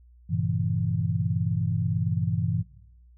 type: chord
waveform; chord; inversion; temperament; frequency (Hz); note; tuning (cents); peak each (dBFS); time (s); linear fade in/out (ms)
sine; G diminished seventh; none; equal with one note detuned; 98 / 116.54 / 136.13 / 164.81; G2 / Bb2 / Db3 / Fb3; 0 / 0 / -31 / 0; -28 / -29 / -31 / -28; 0.29-2.63; 20
effects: noise-tail reverb RT60 0.8 s tail -19 dB re dry + added 60 Hz sine -51 dBFS peak until 3.17 s